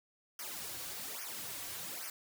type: noise with flanger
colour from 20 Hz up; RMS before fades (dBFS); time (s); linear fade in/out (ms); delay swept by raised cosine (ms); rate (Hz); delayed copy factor
white; -43; 0.39-2.1; 2; 0.25 to 4.85; 1.2; -0.95
effects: none